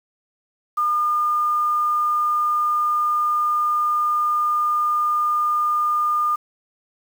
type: tone with quantisation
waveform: sine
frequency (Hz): 1210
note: D#6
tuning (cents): -49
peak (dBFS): -17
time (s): 0.77-6.36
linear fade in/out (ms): 10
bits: 7
effects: none